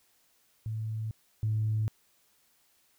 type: tone pair in turn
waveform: sine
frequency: 110 / 108.55 Hz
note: A2 / A2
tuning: 0 / -23 cents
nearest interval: unison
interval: 23 cents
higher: first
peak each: -31 / -25 dBFS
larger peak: second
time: 0.66-1.11 / 1.43-1.88 s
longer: neither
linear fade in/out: 0 ms
effects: tanh soft clip ceiling -21 dBFS + white hiss -68 dBFS RMS until 2.98 s